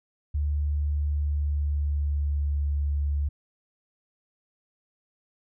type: tone with pitch glide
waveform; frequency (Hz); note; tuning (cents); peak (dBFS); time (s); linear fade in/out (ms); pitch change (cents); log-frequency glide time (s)
sine; 73.4 to 72.1; D2 to D2; 0 to -31; -23; 0.34-3.29; 10; -31; 1.1-2.63
effects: none